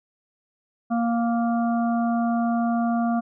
harmonic tone, 233.4 Hz, A#3, 2 cents sharp, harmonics 1 / 3 / 5 / 6, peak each -21 / -26 / -34 / -38 dBFS, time 0.9-3.21 s, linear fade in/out 20 ms, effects none

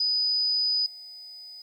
sine tone with level steps, 4978 Hz, D#8, in tune, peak -22 / -41 dBFS, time 0-1.62 s, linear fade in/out 5 ms, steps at 0.86 s, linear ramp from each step 2 ms, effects 10-bit

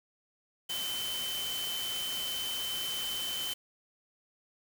sine tone in noise, 3065 Hz, G7, 40 cents flat, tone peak -34 dBFS, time 0.69-3.54 s, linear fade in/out 10 ms, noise white, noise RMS -39 dBFS, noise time 0.69-3.54 s, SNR +2 dB, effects none

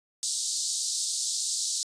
white band-pass noise, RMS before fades -30 dBFS, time 0.23-1.83 s, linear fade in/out 0 ms, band 3900 to 9000 Hz, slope 48 dB/octave, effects resampled to 22050 Hz

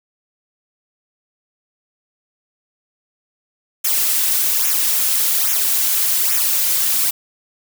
blue noise with flanger, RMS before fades -17 dBFS, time 3.84-7.11 s, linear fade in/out 10 ms, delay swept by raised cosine 0.22 to 4.32 ms, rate 1.2 Hz, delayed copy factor -0.7, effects none

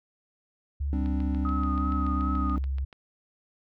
sine tone with pitch glide, 70.8 to 67.37 Hz, C#2 to C#2, +37 to -49 cents, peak -26 dBFS, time 0.8-2.85 s, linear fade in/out 10 ms, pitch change -86 cents, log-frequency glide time 2.08-2.55 s
triangle chord, G suspended fourth, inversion none, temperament equal, 196 / 261.6 / 293.7 Hz, G3 / C4 / D4, 0 / 0 / 0 cents, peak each -31 dBFS, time 0.93-2.58 s, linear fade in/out 0 ms
click train, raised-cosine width 0.3 ms, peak -31 dBFS, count 14, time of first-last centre 1.06-2.928 s, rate 6.96 Hz
sine tone with vibrato, 1259 Hz, D#6, 20 cents sharp, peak -31 dBFS, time 1.45-2.56 s, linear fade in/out 2 ms, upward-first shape triangle, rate 2.6 Hz, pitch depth 39 cents each way
effects none

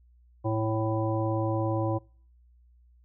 harmonic tone, 110.3 Hz, A2, 5 cents sharp, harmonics 1 / 3 / 5 / 7 / 9, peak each -28 / -30 / -32 / -36 / -37 dBFS, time 0.44-1.99 s, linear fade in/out 20 ms, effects noise-tail reverb RT60 0.5 s tail -26 dB re dry + added 60 Hz sine -56 dBFS peak until 3.04 s

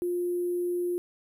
sine tone with sample-and-hold, 352.7 Hz, F4, 17 cents sharp, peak -26 dBFS, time 0.02-0.98 s, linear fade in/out 0 ms, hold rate 11025 Hz, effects none

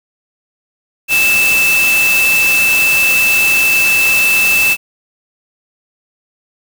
sine tone in noise, 2637 Hz, E7, in tune, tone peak -9 dBFS, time 1.08-4.77 s, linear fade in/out 50 ms, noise white, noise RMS -18 dBFS, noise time 1.08-4.77 s, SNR +6 dB, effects none

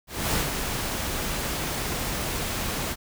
pink noise with ADSR envelope, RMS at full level -24 dBFS, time 0.07-2.96 s, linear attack 260 ms, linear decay 150 ms, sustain -5 dB, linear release 44 ms, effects none

